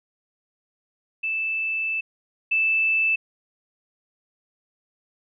sine tone pair in turn, 2637 / 2637 Hz, E7 / E7, 0 / 0 cents, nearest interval unison, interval 0 cents, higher neither, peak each -23 / -18 dBFS, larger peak second, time 1.23-2.01 / 2.51-3.16 s, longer first, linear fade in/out 10 ms, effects none

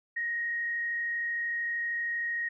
sine tone with frequency modulation, 1876 Hz, A#6, 11 cents sharp, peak -29 dBFS, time 0.16-2.49 s, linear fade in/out 10 ms, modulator 33 Hz, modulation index 0.39, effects none

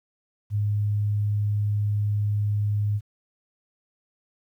sine tone, 103.83 Hz, G#2, in tune, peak -21 dBFS, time 0.5-3.01 s, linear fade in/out 50 ms, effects 10-bit

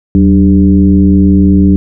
sine tone with frequency modulation, 188.9 Hz, F#3, 36 cents sharp, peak -3 dBFS, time 0.15-1.76 s, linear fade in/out 0 ms, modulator 106 Hz, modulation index 1.1, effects none

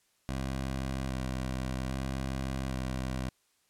15% pulse tone with vibrato, 65.41 Hz, C2, in tune, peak -26 dBFS, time 0.29-3.29 s, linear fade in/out 0 ms, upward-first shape square, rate 0.62 Hz, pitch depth 22 cents each way, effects white hiss -71 dBFS RMS until 3.69 s + low-pass 11000 Hz 12 dB/octave

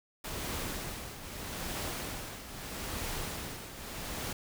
pink noise with tremolo, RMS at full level -36 dBFS, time 0.24-4.33 s, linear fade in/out 5 ms, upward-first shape triangle, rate 0.79 Hz, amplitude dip 70%, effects none

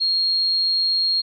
sine tone, 4258 Hz, C8, 30 cents sharp, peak -17 dBFS, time 0-1.22 s, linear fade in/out 20 ms, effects none

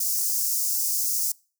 white high-pass noise, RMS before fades -25 dBFS, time 0-1.32 s, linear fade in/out 5 ms, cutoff 5100 Hz, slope 48 dB/octave, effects noise-tail reverb RT60 0.4 s tail -25 dB re dry

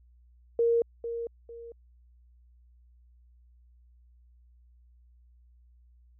sine tone with echo, 466.2 Hz, A#4, in tune, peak -21 dBFS, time 0.59-0.82 s, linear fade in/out 2 ms, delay 450 ms, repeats 2, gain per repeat -10 dB, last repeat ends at 1.72 s, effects added 60 Hz sine -56 dBFS peak until 6.19 s

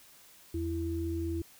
sine tone pair together, 83.3 / 333.2 Hz, E2 / E4, +19 / +19 cents, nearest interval 2 octaves, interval 2400 cents, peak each -34 / -33 dBFS, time 0.54-1.42 s, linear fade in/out 5 ms, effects white hiss -57 dBFS RMS until 1.59 s

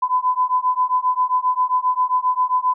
sine beating tone pair, 1004 / 1011.5 Hz, B5 / B5, +28 / +41 cents, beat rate 7.5 Hz, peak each -19 dBFS, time 0.02-2.74 s, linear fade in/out 10 ms, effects none

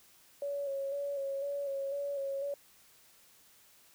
sine tone with vibrato, 558 Hz, C#5, 11 cents sharp, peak -33 dBFS, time 0.42-2.54 s, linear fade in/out 2 ms, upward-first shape square, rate 2 Hz, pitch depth 27 cents each way, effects white hiss -62 dBFS RMS until 3.94 s

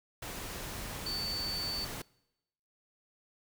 sine tone in noise, 4500 Hz, C#8, 25 cents sharp, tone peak -34 dBFS, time 1.06-1.85 s, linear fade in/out 5 ms, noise pink, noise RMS -41 dBFS, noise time 0.22-2.02 s, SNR +4 dB, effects noise-tail reverb RT60 0.9 s tail -24 dB re dry

